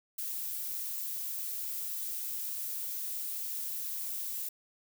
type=noise; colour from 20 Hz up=violet; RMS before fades=-37 dBFS; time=0.18-4.49 s; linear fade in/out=5 ms; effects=none